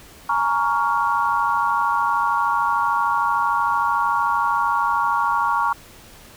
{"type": "chord", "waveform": "sine", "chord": "Bb minor seventh", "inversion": "third", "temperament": "just", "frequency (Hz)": [839.1, 932.3, 1118.8, 1398.5], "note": ["Ab5", "Bb5", "Db6", "F6"], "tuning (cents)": [18, 0, 16, 2], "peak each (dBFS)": [-27, -21, -21, -25], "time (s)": [0.29, 5.73], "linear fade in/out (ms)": 5, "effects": ["pink hiss -45 dBFS RMS until 6.36 s"]}